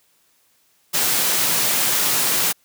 white high-pass noise, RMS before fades -19 dBFS, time 0.93-2.53 s, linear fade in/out 20 ms, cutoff 110 Hz, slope 96 dB/octave, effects white hiss -61 dBFS RMS until 2.64 s + high-pass 60 Hz 12 dB/octave

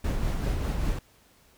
brown noise with tremolo, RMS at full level -26 dBFS, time 0.04-0.99 s, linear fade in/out 5 ms, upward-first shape sine, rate 5.1 Hz, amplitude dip 35%, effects pink hiss -60 dBFS RMS until 1.57 s

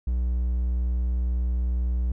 triangle tone, 61 Hz, B1, 21 cents flat, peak -20 dBFS, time 0.07-2.12 s, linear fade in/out 5 ms, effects none

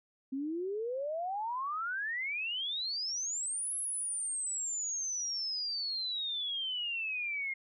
sine exponential two-way sweep, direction up then down, 260 to 11000 to 2118 Hz, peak -33 dBFS, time 0.32-7.54 s, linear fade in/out 10 ms, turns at 3.75 s, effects none

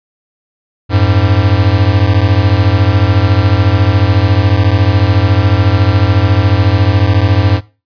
square beating tone pair, 91.2 / 105.2 Hz, F#2 / G#2, -24 / +23 cents, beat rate 14 Hz, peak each -11 dBFS, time 0.89-7.61 s, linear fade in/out 50 ms, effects noise-tail reverb RT60 0.3 s tail -19 dB re dry + resampled to 11025 Hz

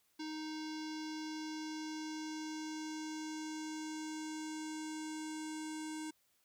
square tone with low-pass filter sweep, 311.1 Hz, D#4, in tune, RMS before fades -43 dBFS, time 0.19-6.11 s, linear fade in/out 10 ms, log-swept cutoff 5000 to 8200 Hz, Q 3.1, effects white hiss -75 dBFS RMS until 6.44 s

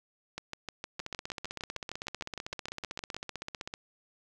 two click trains, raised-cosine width 0.2 ms, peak -20 / -20 dBFS, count 19 / 44, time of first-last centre 0.38-3.145 / 1-3.739 s, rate 6.51 / 15.7 Hz, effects none

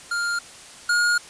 square tone pair in turn, 1403 / 1430 Hz, F6 / F6, +8 / +41 cents, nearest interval unison, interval 33 cents, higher second, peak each -23 / -18 dBFS, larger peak second, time 0.11-0.39 / 0.89-1.18 s, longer second, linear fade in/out 5 ms, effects white hiss -43 dBFS RMS until 1.29 s + resampled to 22050 Hz

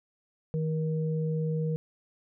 sine tone pair together, 158.1 / 473.8 Hz, D#3 / A#4, +28 / +28 cents, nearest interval octave + perfect fifth, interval 1900 cents, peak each -27 / -34 dBFS, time 0.54-1.76 s, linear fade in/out 0 ms, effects none

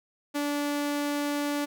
sawtooth tone, 290 Hz, D4, 22 cents flat, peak -23 dBFS, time 0.34-1.66 s, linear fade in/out 20 ms, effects none

